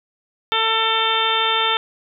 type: harmonic tone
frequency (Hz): 446.8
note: A4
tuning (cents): +27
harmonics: 1 / 2 / 3 / 4 / 5 / 6 / 7 / 8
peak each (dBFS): -27 / -23 / -22 / -28 / -28 / -28 / -24 / -22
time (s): 0.52-1.77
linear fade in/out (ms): 0
effects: none